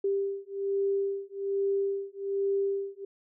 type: beating tone pair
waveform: sine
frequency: 394.6 / 395.8 Hz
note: G4 / G4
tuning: +11 / +17 cents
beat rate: 1.2 Hz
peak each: -30 dBFS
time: 0.04-3.05 s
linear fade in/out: 5 ms
effects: none